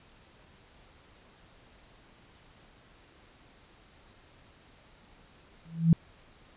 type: tone with exponential growth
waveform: sine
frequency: 164.81 Hz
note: E3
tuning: in tune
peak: -13 dBFS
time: 5.65-5.93 s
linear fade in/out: 2 ms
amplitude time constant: 60 ms
effects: pink hiss -58 dBFS RMS until 6.56 s + resampled to 8000 Hz